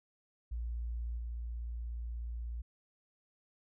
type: tone with level steps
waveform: sine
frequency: 58.27 Hz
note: A#1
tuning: in tune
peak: -35 / -37 dBFS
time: 0.51-2.62 s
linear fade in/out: 10 ms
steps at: 1.17 s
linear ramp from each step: 20 ms
effects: none